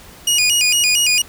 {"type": "tone with vibrato", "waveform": "20% pulse", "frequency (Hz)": 2663, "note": "E7", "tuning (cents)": 17, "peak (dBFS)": -7, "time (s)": [0.27, 1.22], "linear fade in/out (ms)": 5, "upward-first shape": "square", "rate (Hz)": 4.4, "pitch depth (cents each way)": 140, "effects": ["pink hiss -41 dBFS RMS until 1.28 s"]}